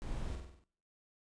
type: noise with echo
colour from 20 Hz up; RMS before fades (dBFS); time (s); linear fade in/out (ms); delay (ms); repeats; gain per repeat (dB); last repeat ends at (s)
brown; -41; 0.02-0.35; 0; 48; 6; -4; 0.638
effects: noise-tail reverb RT60 0.6 s tail -23 dB re dry + resampled to 22050 Hz